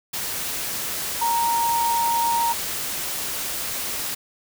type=tone in noise; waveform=sine; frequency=932.3 Hz; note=A#5; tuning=in tune; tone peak=-19 dBFS; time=1.21-2.53 s; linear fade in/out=10 ms; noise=white; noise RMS=-28 dBFS; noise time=0.13-4.15 s; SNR=+6 dB; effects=none